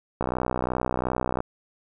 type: click train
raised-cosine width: 1 ms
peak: -11 dBFS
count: 76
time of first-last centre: 0.21-1.404 s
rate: 62.8 Hz
effects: none